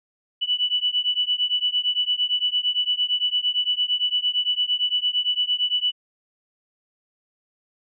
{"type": "beating tone pair", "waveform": "sine", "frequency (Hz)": [2960, 2968.8], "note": ["F#7", "F#7"], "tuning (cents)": [0, 5], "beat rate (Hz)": 8.8, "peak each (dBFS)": -23, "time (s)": [0.41, 5.92], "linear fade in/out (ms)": 20, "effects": []}